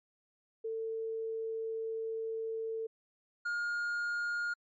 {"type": "tone pair in turn", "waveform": ["sine", "triangle"], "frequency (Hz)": [447.6, 1421], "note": ["A4", "F6"], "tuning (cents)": [30, 30], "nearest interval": "octave + minor sixth", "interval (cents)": 2000, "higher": "second", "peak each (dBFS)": [-34, -30], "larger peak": "second", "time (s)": [[0.64, 2.87], [3.45, 4.54]], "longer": "first", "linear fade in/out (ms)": 10, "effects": ["MP3 32 kbps"]}